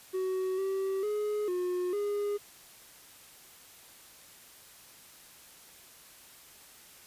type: tone with pitch steps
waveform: triangle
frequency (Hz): 374.7 / 385.7 / 419.7 / 360.1 / 410.2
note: F#4 / G4 / G#4 / F#4 / G#4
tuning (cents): +22 / -28 / +18 / -47 / -21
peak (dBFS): -27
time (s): 0.13-2.38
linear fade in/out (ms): 20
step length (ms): 450
effects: white hiss -54 dBFS RMS until 7.06 s + resampled to 32000 Hz